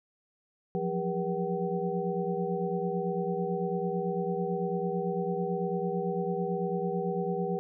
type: tone cluster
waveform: sine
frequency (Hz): 173.3 / 182.3 / 400.8 / 479.7 / 760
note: F3 / F#3 / G4 / A#4 / F#5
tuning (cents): -13 / -25 / +38 / +50 / +46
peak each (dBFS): -34 / -36 / -33 / -34 / -37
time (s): 0.75-7.59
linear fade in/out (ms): 0
effects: none